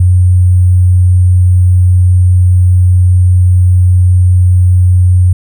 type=tone with sample-and-hold; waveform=sine; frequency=90.5 Hz; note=F#2; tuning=38 cents flat; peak=-3 dBFS; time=0-5.33 s; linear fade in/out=5 ms; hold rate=8820 Hz; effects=none